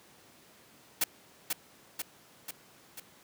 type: noise with echo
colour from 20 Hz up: white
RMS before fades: -27 dBFS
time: 1.01-1.04 s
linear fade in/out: 5 ms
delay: 490 ms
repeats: 4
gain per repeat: -4 dB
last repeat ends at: 3 s
effects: pink hiss -58 dBFS RMS until 3.23 s + high-pass 150 Hz 12 dB/octave